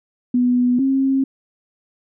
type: tone pair in turn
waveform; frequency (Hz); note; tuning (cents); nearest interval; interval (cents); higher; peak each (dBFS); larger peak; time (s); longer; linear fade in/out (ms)
sine; 246.9 / 268.6; B3 / C4; 0 / +46; minor second; 146; second; -13 / -14; first; 0.34-0.79 / 0.79-1.24; neither; 5
effects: none